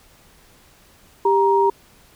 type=tone pair together; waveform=sine; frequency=395.2 / 940 Hz; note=G4 / A#5; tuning=+14 / +14 cents; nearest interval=octave + minor third; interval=1500 cents; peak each=-16 dBFS; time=1.25-1.7 s; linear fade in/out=5 ms; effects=pink hiss -52 dBFS RMS until 2.15 s

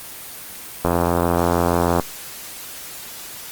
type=click train; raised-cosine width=1 ms; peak=-3 dBFS; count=100; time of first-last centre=0.85-1.997 s; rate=86.3 Hz; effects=white hiss -35 dBFS RMS until 3.51 s + Opus 24 kbps

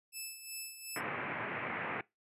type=tone with tremolo; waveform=5% pulse; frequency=2623 Hz; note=E7; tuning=9 cents flat; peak=-30 dBFS; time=0.12-1.01 s; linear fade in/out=50 ms; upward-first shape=sine; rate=2.7 Hz; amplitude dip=65%
type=band-pass noise; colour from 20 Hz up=white; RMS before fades=-39 dBFS; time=0.96-2.01 s; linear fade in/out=2 ms; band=100 to 2400 Hz; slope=48 dB/octave
effects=noise-tail reverb RT60 0.2 s tail -22 dB re dry + resampled to 32000 Hz

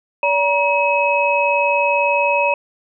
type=tone cluster; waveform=sine; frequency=571 / 949 / 2560 Hz; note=D5 / A#5 / D#7; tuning=-49 / +31 / +49 cents; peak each=-18 dBFS; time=0.23-2.54 s; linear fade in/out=2 ms; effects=none

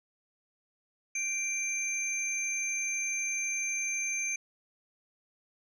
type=tone pair together; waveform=sine; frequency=2354 / 6284 Hz; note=D7 / G8; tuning=+3 / +3 cents; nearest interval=octave + perfect fourth; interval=1700 cents; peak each=-31 / -32 dBFS; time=1.15-4.36 s; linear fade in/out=5 ms; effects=tanh soft clip ceiling -25 dBFS

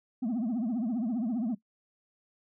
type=tone with vibrato; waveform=sine; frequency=233.1 Hz; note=A#3; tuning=in tune; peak=-25 dBFS; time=0.22-1.55 s; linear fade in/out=10 ms; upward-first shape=triangle; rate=15 Hz; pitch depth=230 cents each way; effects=noise-tail reverb RT60 0.1 s tail -19 dB re dry + tanh soft clip ceiling -27 dBFS

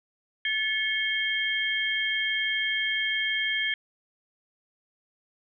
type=tone cluster; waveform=sine; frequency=1734 / 2186 / 3193 Hz; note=A6 / C#7 / G7; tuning=-26 / -25 / +31 cents; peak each=-29 dBFS; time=0.45-3.74 s; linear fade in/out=2 ms; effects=none

